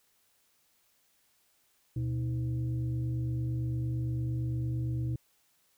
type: tone with frequency modulation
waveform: sine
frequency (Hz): 121.9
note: B2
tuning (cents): -22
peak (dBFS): -29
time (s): 1.96-5.16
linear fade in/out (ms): 5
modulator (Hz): 195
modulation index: 0.54
effects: white hiss -70 dBFS RMS until 5.77 s